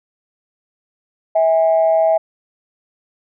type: tone pair together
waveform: sine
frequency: 649 / 815.5 Hz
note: E5 / G#5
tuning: -27 / -32 cents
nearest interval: major third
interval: 395 cents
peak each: -11 / -18 dBFS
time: 1.35-2.18 s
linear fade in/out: 10 ms
effects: tanh soft clip ceiling -4 dBFS